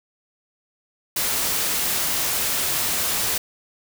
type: noise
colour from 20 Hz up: white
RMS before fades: -23 dBFS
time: 1.16-3.38 s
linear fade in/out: 5 ms
effects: none